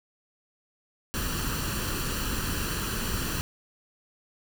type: noise with comb filter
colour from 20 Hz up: pink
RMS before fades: -30 dBFS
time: 1.14-3.41 s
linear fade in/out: 0 ms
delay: 0.69 ms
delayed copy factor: +0.65
effects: none